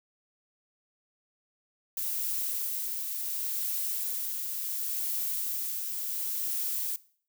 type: noise with tremolo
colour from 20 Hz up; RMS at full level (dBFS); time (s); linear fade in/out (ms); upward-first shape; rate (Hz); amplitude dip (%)
violet; -31; 1.97-6.96; 2; triangle; 0.7; 35
effects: noise-tail reverb RT60 0.5 s tail -20 dB re dry